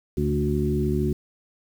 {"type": "harmonic tone with a mistuned harmonic", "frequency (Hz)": 73.1, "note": "D2", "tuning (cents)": -7, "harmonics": [1, 2, 3, 4, 5], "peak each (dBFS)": [-27, -26, -27, -32, -26], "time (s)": [0.17, 1.13], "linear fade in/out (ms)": 5, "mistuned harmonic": 3, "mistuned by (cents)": 20, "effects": ["8-bit"]}